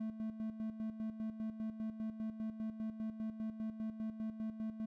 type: tone with tremolo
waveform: triangle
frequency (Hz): 220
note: A3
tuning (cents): 0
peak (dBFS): -35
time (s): 0-4.86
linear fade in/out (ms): 10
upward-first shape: square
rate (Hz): 5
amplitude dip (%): 65
effects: none